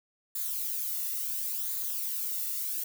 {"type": "noise with flanger", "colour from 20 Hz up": "violet", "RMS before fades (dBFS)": -33, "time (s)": [0.35, 2.84], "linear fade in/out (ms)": 5, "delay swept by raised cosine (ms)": [0.35, 1.29], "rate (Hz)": 0.71, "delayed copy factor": -0.55, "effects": []}